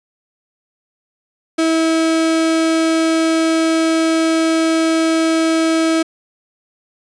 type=tone; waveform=35% pulse; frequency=324 Hz; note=E4; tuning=30 cents flat; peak=-11 dBFS; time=1.58-6.03 s; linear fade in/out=10 ms; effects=resampled to 22050 Hz